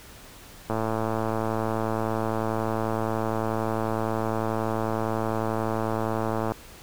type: click train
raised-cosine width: 1 ms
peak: -13 dBFS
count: 647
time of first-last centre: 0.7-6.52 s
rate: 111 Hz
effects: pink hiss -47 dBFS RMS until 6.82 s